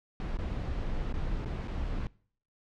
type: noise with dropouts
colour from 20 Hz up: brown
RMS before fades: -33 dBFS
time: 0.2-2.07 s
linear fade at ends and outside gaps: 1 ms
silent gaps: 0.371-0.388 / 1.126-1.14 / 1.448-1.458 / 1.675-1.68 s
effects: noise-tail reverb RT60 0.5 s tail -22 dB re dry + low-pass 4000 Hz 12 dB/octave